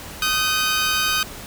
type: tone pair together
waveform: 15% pulse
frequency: 1244.5 / 1530.8 Hz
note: D#6 / G6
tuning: 0 / -42 cents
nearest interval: major third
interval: 358 cents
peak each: -15 dBFS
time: 0.22-1.23 s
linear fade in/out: 2 ms
effects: pink hiss -36 dBFS RMS until 1.46 s